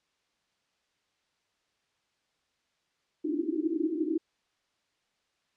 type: band-pass noise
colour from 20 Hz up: pink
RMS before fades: -30 dBFS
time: 3.24-4.18 s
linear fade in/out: 5 ms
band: 290 to 350 Hz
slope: 96 dB/octave
effects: white hiss -75 dBFS RMS until 5.56 s + low-pass 5000 Hz 12 dB/octave